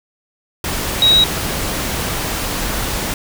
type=tone in noise; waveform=sine; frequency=3826 Hz; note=A#7; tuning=44 cents sharp; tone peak=-8 dBFS; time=1.02-1.24 s; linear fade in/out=2 ms; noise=pink; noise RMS=-21 dBFS; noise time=0.64-3.14 s; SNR=+10 dB; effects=none